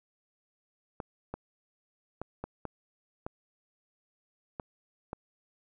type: clicks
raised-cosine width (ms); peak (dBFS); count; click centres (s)
1; -22; 8; 1.002 / 1.34 / 2.216 / 2.44 / 2.653 / 3.265 / 4.598 / 5.131
effects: none

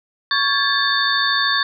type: tone cluster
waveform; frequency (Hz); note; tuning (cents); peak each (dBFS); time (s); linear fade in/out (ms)
sine; 1115 / 1620 / 1733 / 3611 / 4466; C#6 / G#6 / A6 / A7 / C#8; +10 / -43 / -27 / +44 / +12; -22; 0.31-1.63; 2
effects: none

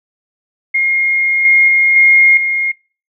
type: tone with level steps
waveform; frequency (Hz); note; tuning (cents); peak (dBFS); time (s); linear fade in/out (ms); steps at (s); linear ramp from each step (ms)
sine; 2138; C7; +37; -10 / -5 / -7 / -4 / -12; 0.74-2.72; 10; 1.45 / 1.68 / 1.96 / 2.37; 2
effects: noise-tail reverb RT60 0.4 s tail -24 dB re dry

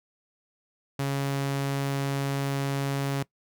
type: tone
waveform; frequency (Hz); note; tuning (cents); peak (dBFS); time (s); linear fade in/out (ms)
sawtooth; 138.59; C#3; 0; -22; 0.99-3.23; 5
effects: noise-tail reverb RT60 0.1 s tail -21 dB re dry

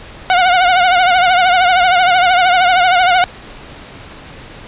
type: tone with vibrato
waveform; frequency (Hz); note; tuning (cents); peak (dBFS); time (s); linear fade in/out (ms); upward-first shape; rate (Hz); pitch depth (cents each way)
sawtooth; 726; F#5; -33; -4; 0.3-3.24; 0; triangle; 13; 86
effects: pink hiss -34 dBFS RMS until 4.67 s + resampled to 8000 Hz

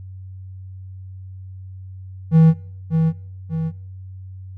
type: tone with echo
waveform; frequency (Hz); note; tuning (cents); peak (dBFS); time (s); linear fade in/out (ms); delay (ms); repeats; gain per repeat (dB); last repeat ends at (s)
triangle; 161.2; E3; -38; -6; 2.31-2.54; 50; 590; 2; -6; 3.72
effects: noise-tail reverb RT60 0.7 s tail -22 dB re dry + added 94 Hz sine -33 dBFS peak until 4.57 s

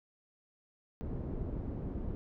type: low-pass noise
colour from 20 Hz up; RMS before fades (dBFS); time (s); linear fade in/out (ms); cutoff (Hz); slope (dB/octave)
pink; -38; 1.01-2.15; 0; 370; 12
effects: none

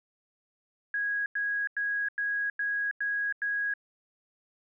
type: tone bursts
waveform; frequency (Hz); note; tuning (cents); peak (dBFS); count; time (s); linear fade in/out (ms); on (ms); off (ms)
sine; 1653; G#6; -9; -27; 7; 0.94-3.738; 2; 320; 93
effects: none

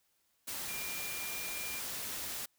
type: tone in noise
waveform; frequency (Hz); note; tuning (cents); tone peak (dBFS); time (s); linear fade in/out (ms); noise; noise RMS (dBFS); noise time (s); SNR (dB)
sine; 2392; D7; +31; -43; 0.68-1.8; 10; white; -40; 0.47-2.46; -6
effects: white hiss -75 dBFS RMS until 2.58 s

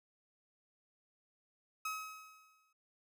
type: tone with exponential decay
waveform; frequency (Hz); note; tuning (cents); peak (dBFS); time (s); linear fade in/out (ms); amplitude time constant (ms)
30% pulse; 1276; D#6; +43; -33; 1.85-2.73; 5; 190
effects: none

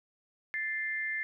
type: tone pair together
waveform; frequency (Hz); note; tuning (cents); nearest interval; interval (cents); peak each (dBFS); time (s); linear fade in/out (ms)
sine; 1758.8 / 2093; A6 / C7; -1 / 0; minor third; 301; -34 / -34; 0.54-1.23; 0
effects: none

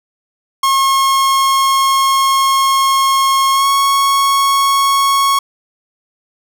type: tone with pitch glide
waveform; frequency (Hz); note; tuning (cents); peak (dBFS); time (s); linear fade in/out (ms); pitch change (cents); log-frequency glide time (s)
45% pulse; 1082 to 1102.8; C#6 to C#6; -42 to -9; -10; 0.63-5.39; 5; +33; 3.53-3.68
effects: none

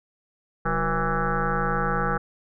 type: tone with frequency modulation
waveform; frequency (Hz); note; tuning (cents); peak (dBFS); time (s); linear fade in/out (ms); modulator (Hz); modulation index
sine; 650; E5; -24; -21; 0.65-2.18; 10; 169; 5.3
effects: none

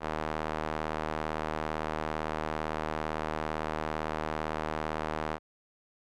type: tone with band-pass filter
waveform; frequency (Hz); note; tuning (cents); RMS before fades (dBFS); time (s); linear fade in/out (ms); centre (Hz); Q
sawtooth; 77.78; D#2; 0; -34; 0-5.39; 50; 940; 0.89
effects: none

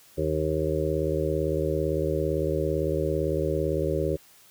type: harmonic tone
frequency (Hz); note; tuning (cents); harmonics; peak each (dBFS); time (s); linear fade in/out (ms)
77.78; D#2; 0; 1 / 2 / 4 / 5 / 6 / 7; -31 / -31 / -32 / -29 / -31 / -30; 0.17-4.17; 20
effects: white hiss -55 dBFS RMS until 4.5 s

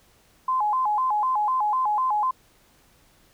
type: tone with vibrato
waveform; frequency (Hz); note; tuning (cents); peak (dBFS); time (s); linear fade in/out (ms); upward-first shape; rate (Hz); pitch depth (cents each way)
sine; 932.3; A#5; 0; -20; 0.48-2.31; 5; square; 4; 180
effects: pink hiss -59 dBFS RMS until 3.33 s

